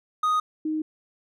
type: tone pair in turn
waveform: triangle / sine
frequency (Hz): 1244.5 / 311.1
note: D#6 / D#4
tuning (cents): 0 / 0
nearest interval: 2 octaves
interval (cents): 2400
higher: first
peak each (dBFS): -18 / -24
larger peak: first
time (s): 0.23-0.4 / 0.65-0.82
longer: neither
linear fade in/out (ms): 5
effects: none